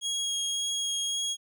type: tone with vibrato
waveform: 25% pulse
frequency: 3287 Hz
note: G#7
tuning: 19 cents flat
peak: -24 dBFS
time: 0.01-1.37 s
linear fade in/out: 50 ms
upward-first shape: sine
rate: 1.8 Hz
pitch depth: 9 cents each way
effects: none